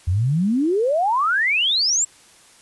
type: exponential sweep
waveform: sine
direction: up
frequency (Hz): 82.2 to 7750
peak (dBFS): -16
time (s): 0.07-2.05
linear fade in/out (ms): 10
effects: white hiss -50 dBFS RMS until 2.61 s + resampled to 24000 Hz